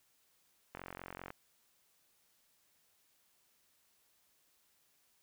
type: click train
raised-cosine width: 0.5 ms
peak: -29 dBFS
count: 26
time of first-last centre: 0.75-1.304 s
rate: 45.1 Hz
effects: white hiss -73 dBFS RMS until 5.22 s

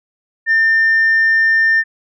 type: tone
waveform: sine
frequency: 1800 Hz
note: A6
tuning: 39 cents sharp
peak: -8 dBFS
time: 0.46-1.84 s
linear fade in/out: 50 ms
effects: tanh soft clip ceiling -7 dBFS

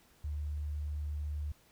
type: tone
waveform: sine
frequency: 74.3 Hz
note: D2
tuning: 21 cents sharp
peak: -34 dBFS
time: 0.24-1.52 s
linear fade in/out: 5 ms
effects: pink hiss -65 dBFS RMS until 1.71 s

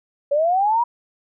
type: linear sweep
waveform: sine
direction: up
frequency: 554.4 to 970 Hz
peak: -15 dBFS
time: 0.31-0.84 s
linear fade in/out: 10 ms
effects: none

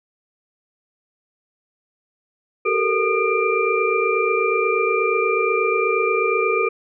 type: tone cluster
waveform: sine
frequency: 384.3 / 438.3 / 466.6 / 1224 / 2368 Hz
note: G4 / A4 / A#4 / D#6 / D7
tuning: -34 / -7 / +2 / -29 / +14 cents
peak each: -23 dBFS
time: 2.65-6.69 s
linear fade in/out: 10 ms
effects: none

